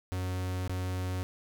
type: tone with dropouts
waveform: 45% pulse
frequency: 92 Hz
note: F#2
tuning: 9 cents flat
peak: -31 dBFS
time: 0.12-1.23 s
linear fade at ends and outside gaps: 0 ms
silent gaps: 0.677-0.695 s
effects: none